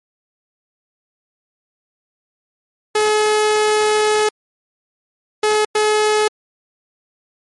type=tone bursts at uneven times; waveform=sawtooth; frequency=426.1 Hz; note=G#4; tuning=44 cents sharp; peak=-9 dBFS; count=3; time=2.95-4.29 / 5.43-5.65 / 5.75-6.28 s; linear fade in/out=5 ms; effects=MP3 48 kbps